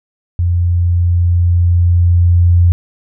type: tone with level ramp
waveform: sine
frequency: 87.2 Hz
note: F2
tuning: 2 cents flat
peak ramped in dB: -10 to -5 dBFS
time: 0.39-2.72 s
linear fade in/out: 0 ms
effects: none